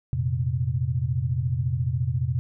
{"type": "chord", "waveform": "sine", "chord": "F suspended fourth", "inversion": "none", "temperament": "equal", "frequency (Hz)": [87.31, 116.54, 130.81], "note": ["F2", "Bb2", "C3"], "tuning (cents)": [0, 0, 0], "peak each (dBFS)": [-29, -27, -25], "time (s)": [0.13, 2.39], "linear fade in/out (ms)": 0, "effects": []}